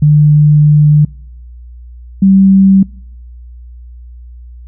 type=tone pair in turn; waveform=sine; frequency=149.4 / 193.2 Hz; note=D3 / G3; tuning=+30 / -25 cents; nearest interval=major third; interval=445 cents; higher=second; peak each=-3 dBFS; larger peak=neither; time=0.02-1.05 / 2.22-2.83 s; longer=first; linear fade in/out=5 ms; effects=noise-tail reverb RT60 0.7 s tail -25 dB re dry + added 60 Hz sine -29 dBFS peak until 4.67 s